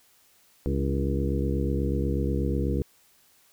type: harmonic tone with a mistuned harmonic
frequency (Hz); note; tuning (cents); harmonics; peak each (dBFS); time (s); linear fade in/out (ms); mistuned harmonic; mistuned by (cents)
68.2; C#2; -28; 1 / 2 / 3 / 4 / 5 / 6 / 7; -27 / -30 / -32 / -33 / -34 / -35 / -35; 0.66-2.82; 0; 4; +59
effects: white hiss -61 dBFS RMS until 3.52 s